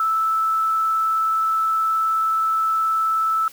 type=tone with vibrato; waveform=sine; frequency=1315 Hz; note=E6; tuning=5 cents flat; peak=-17 dBFS; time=0-3.48 s; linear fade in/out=2 ms; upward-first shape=triangle; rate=19 Hz; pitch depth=8 cents each way; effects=white hiss -45 dBFS RMS until 3.52 s